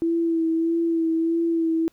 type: tone with vibrato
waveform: sine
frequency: 330 Hz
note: E4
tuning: 2 cents sharp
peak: -19 dBFS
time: 0.02-1.88 s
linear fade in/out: 0 ms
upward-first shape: sine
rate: 1.6 Hz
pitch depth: 27 cents each way
effects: pink hiss -63 dBFS RMS until 1.92 s